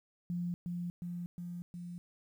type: tone with echo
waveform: sine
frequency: 174.9 Hz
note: F3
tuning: 3 cents sharp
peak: -33 dBFS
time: 0.3-0.54 s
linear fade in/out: 0 ms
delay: 360 ms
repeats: 4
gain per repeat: -2 dB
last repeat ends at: 1.98 s
effects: 11-bit